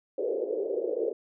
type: band-pass noise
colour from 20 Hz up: pink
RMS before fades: -30 dBFS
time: 0.18-1.13 s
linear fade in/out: 5 ms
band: 390 to 510 Hz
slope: 48 dB/octave
effects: none